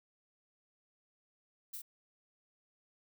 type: noise with echo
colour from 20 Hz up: violet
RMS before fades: -43 dBFS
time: 1.73-1.78 s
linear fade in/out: 10 ms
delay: 40 ms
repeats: 1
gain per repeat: -3 dB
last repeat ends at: 1.82 s
effects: none